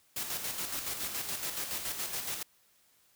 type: noise with tremolo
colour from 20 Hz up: white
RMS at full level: -35 dBFS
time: 0.16-2.43 s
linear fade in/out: 5 ms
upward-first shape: square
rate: 7.1 Hz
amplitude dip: 45%
effects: white hiss -67 dBFS RMS until 3.15 s